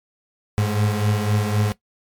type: beating tone pair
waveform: 35% pulse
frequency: 103.83 / 107.73 Hz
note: G#2 / A2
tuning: 0 / -36 cents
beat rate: 3.9 Hz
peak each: -18 / -22 dBFS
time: 0.58-1.72 s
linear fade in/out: 0 ms
effects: noise-tail reverb RT60 0.1 s tail -17 dB re dry + MP3 96 kbps